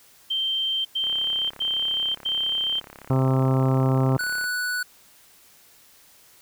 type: tone bursts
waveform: sine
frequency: 3136 Hz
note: G7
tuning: in tune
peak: -22 dBFS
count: 4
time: 0.3-2.8 s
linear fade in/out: 10 ms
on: 550 ms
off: 100 ms
type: click train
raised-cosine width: 0.5 ms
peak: -26 dBFS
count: 118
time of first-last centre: 1.04-4.441 s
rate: 34.4 Hz
type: harmonic tone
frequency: 131.7 Hz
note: C3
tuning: 12 cents sharp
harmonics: 1 / 2 / 3 / 4 / 5 / 6 / 7 / 8 / 9 / 10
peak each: -19 / -25 / -29 / -31 / -33 / -35 / -36 / -37 / -38 / -39 dBFS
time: 3.1-4.17 s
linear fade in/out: 2 ms
type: tone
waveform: square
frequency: 1480 Hz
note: F#6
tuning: in tune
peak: -25 dBFS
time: 4.19-4.83 s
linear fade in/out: 5 ms
effects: white hiss -54 dBFS RMS until 6.41 s